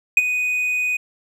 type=tone with ADSR envelope; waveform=triangle; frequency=2489 Hz; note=D#7; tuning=in tune; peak=-5 dBFS; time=0.17-0.97 s; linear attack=3 ms; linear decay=32 ms; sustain=-12 dB; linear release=7 ms; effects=none